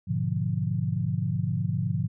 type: chord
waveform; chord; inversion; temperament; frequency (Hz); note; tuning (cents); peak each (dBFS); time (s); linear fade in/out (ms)
sine; G# diminished seventh; none; equal; 103.83 / 123.47 / 146.83 / 174.61; G#2 / B2 / D3 / F3; 0 / 0 / 0 / 0; -30; 0.07-2.08; 20
effects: none